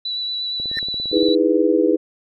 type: tone with vibrato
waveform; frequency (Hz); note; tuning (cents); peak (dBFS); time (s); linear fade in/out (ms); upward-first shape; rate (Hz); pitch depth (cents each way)
sine; 3951; B7; 0; -22; 0.05-1.35; 5; sine; 8.6; 14
type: click train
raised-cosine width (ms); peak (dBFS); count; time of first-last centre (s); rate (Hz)
2; -23; 13; 0.6-1.286; 17.5
type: tone with exponential growth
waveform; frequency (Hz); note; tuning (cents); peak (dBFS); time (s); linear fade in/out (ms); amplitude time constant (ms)
triangle; 1814; A#6; -48; -17; 0.69-0.79; 1; 21
type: chord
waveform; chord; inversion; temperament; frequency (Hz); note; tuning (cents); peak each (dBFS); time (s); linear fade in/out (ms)
sine; E major seventh; third; just; 309 / 329.6 / 412 / 494.4; D#4 / E4 / G#4 / B4; -12 / 0 / -14 / +2; -19; 1.12-1.97; 20
effects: none